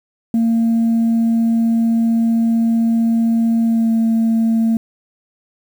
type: tone with pitch glide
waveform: sine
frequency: 228.9 to 226.1 Hz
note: A#3 to A3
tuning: -31 to +47 cents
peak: -10 dBFS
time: 0.34-4.77 s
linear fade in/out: 2 ms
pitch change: -22 cents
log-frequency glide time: 3.63-3.92 s
effects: tanh soft clip ceiling -10 dBFS + 7-bit